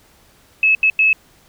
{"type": "tone bursts at uneven times", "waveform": "sine", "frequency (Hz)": 2592, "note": "E7", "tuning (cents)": -30, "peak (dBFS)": -10, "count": 3, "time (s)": [[0.63, 0.75], [0.83, 0.9], [0.99, 1.13]], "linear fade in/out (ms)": 2, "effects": ["pink hiss -52 dBFS RMS until 1.48 s"]}